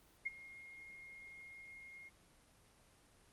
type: tone with ADSR envelope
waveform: sine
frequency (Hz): 2139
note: C7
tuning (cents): +38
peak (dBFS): -34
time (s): 0.25-2.1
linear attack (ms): 16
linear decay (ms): 21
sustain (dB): -18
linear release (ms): 27
effects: pink hiss -67 dBFS RMS until 3.32 s + Opus 24 kbps